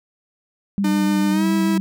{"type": "tone with vibrato", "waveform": "sine", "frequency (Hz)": 196, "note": "G3", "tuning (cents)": 0, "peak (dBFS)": -17, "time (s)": [0.78, 1.8], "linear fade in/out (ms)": 0, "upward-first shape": "triangle", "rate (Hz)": 6.8, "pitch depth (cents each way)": 42}
{"type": "tone with pitch glide", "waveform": "45% pulse", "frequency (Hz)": [302, 325.6], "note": ["D4", "E4"], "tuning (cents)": [48, -21], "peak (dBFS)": -20, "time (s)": [0.84, 1.78], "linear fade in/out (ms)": 5, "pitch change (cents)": 131, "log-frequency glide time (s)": [1.3, 1.46]}
{"effects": []}